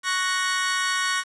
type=chord; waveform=sawtooth; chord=F# major; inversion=second; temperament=equal; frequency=1108.7 / 1480 / 1864.7 Hz; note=C#6 / F#6 / A#6; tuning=0 / 0 / 0 cents; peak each=-23 dBFS; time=0.03-1.24 s; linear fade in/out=50 ms; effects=resampled to 22050 Hz + 8-bit